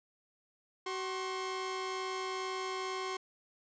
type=tone pair together; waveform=sawtooth; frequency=377.4 / 1070 Hz; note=F#4 / C6; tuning=+34 / +38 cents; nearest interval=octave + tritone; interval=1804 cents; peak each=-34 / -35 dBFS; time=0.86-3.17 s; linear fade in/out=5 ms; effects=resampled to 16000 Hz